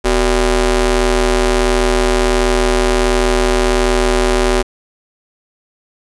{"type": "ring-modulated tone", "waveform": "sawtooth", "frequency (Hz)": 207.7, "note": "G#3", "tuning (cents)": 0, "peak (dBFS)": -4, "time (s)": [0.04, 4.63], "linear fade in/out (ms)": 20, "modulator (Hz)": 167, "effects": ["resampled to 24000 Hz", "7-bit"]}